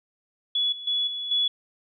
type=tone with level steps; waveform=sine; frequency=3400 Hz; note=G#7; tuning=40 cents sharp; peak=-21 / -35 / -22 / -29 / -20 dBFS; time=0.55-1.48 s; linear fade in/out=5 ms; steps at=0.72 / 0.87 / 1.07 / 1.31 s; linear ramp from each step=5 ms; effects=none